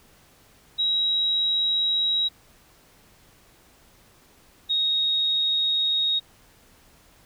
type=tone pair in turn; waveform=sine; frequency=3845 / 3753 Hz; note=B7 / A#7; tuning=-47 / +11 cents; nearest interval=unison; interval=42 cents; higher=first; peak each=-20 dBFS; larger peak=neither; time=0.78-2.29 / 4.69-6.2 s; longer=neither; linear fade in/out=20 ms; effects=pink hiss -56 dBFS RMS until 7.25 s